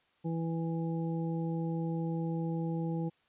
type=harmonic tone; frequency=164.81 Hz; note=E3; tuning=in tune; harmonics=1 / 2 / 3 / 5; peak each=-32 / -38 / -42 / -46 dBFS; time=0.24-3.1 s; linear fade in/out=20 ms; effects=white hiss -70 dBFS RMS until 3.28 s + resampled to 8000 Hz